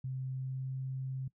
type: tone with pitch glide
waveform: sine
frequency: 130.81 to 131.87 Hz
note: C3 to C3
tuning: 0 to +14 cents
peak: -35 dBFS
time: 0.04-1.28 s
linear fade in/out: 5 ms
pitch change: +14 cents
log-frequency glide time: 0.31-0.76 s
effects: noise-tail reverb RT60 0.1 s tail -20 dB re dry